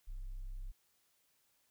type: tone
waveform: sine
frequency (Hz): 32.55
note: C1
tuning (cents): -8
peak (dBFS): -38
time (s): 0.07-0.72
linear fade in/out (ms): 20
effects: tanh soft clip ceiling -40 dBFS + white hiss -75 dBFS RMS until 1.7 s